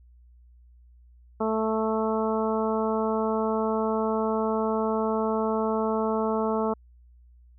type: harmonic tone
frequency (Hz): 220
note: A3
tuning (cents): 0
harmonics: 1 / 2 / 3 / 4 / 5 / 6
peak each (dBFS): -28 / -27 / -31 / -32 / -34 / -36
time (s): 1.4-6.74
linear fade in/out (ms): 10
effects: added 60 Hz sine -51 dBFS peak until 7.58 s